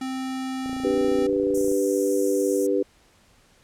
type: tone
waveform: square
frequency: 261.6 Hz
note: C4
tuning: in tune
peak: -28 dBFS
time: 0.01-1.27 s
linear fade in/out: 5 ms
type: click train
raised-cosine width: 2 ms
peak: -25 dBFS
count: 31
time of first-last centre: 0.66-1.716 s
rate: 28.4 Hz
type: chord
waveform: sine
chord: G major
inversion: second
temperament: equal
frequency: 293.7 / 392 / 493.9 Hz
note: D4 / G4 / B4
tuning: 0 / 0 / 0 cents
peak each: -25 / -23 / -24 dBFS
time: 0.84-2.83 s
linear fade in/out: 10 ms
type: high-pass noise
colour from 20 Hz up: white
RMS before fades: -33 dBFS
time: 1.54-2.67 s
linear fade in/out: 10 ms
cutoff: 5700 Hz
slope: 96 dB/octave
effects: pink hiss -58 dBFS RMS until 3.63 s + low-pass 10000 Hz 12 dB/octave